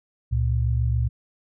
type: tone pair together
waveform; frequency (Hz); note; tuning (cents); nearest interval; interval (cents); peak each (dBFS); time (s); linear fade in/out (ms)
sine; 69.3 / 116.54; C#2 / A#2; 0 / 0; major sixth; 900; -22; 0.31-1.09; 20
effects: none